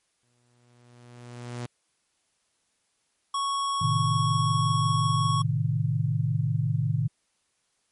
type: tone with exponential growth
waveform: sawtooth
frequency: 121.2 Hz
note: B2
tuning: 32 cents flat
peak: -27 dBFS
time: 0.23-1.66 s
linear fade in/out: 0 ms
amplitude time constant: 310 ms
type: tone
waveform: square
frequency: 1108.7 Hz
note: C#6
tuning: in tune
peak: -26 dBFS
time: 3.34-5.42 s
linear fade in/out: 5 ms
type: chord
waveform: sine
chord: A diminished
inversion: none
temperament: equal with one note detuned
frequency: 110 / 130.06 / 155.56 Hz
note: A2 / C3 / Eb3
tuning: 0 / -10 / 0 cents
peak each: -27 dBFS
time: 3.81-7.08 s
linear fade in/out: 10 ms
effects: white hiss -72 dBFS RMS until 7.91 s + MP3 48 kbps